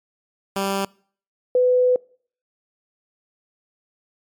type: tone pair in turn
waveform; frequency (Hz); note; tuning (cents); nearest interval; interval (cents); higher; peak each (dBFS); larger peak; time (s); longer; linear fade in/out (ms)
10% pulse / sine; 196 / 500.6; G3 / B4; 0 / +23; octave + major third; 1623; second; -13; neither; 0.56-0.85 / 1.55-1.96; second; 2
effects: noise-tail reverb RT60 0.5 s tail -25 dB re dry + MP3 96 kbps